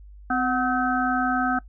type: harmonic tone with a mistuned harmonic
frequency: 256.5 Hz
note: C4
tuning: 34 cents flat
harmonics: 1 / 3 / 5 / 6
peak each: -25 / -25 / -27 / -27 dBFS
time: 0.3-1.59 s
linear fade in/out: 5 ms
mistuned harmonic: 3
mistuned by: -65 cents
effects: noise-tail reverb RT60 0.1 s tail -20 dB re dry + added 50 Hz sine -42 dBFS peak until 1.68 s